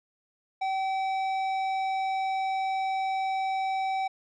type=tone with tanh clipping; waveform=triangle; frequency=767 Hz; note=G5; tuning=38 cents flat; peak=-28 dBFS; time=0.61-4.08 s; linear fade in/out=10 ms; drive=15 dB; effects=none